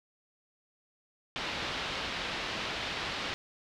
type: low-pass noise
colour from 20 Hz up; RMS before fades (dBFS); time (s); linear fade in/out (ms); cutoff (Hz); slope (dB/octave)
white; -36; 1.36-3.34; 0; 4000; 24
effects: none